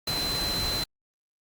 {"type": "tone in noise", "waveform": "sine", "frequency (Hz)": 4066, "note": "B7", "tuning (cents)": 50, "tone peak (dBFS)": -28, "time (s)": [0.07, 0.84], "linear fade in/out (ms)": 5, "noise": "pink", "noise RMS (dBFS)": -32, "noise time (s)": [0.07, 0.84], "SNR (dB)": 1, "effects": ["Opus 48 kbps"]}